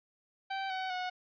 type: tone with pitch steps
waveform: sawtooth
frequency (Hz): 776 / 753.5 / 731.6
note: G5 / F#5 / F#5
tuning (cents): -18 / +31 / -20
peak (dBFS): -30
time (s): 0.5-1.1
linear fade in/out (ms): 10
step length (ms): 200
effects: resampled to 11025 Hz